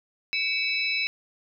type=tone cluster; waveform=sine; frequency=2259 / 2613 / 3967 / 5190 Hz; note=C#7 / E7 / B7 / E8; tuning=+32 / -16 / +7 / -28 cents; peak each=-29 / -27 / -31 / -34 dBFS; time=0.33-1.07 s; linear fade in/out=0 ms; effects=none